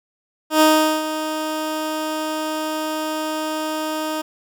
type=tone with ADSR envelope; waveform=15% pulse; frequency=311.1 Hz; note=D#4; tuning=in tune; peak=-4 dBFS; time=0.5-4.22 s; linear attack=110 ms; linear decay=410 ms; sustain=-12 dB; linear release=11 ms; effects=none